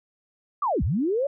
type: linear two-way sweep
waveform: sine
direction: down then up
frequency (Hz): 1223 to 51.91 to 584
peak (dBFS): -21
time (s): 0.62-1.27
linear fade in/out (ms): 5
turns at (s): 0.83
effects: none